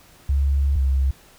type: tone pair in turn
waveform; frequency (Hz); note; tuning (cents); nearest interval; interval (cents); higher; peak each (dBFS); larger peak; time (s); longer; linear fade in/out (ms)
sine; 69.5 / 67.12; C#2 / C2; +5 / +45; minor second; 60; first; -16; neither; 0.29-0.76 / 0.76-1.11; first; 5
effects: pink hiss -51 dBFS RMS until 1.38 s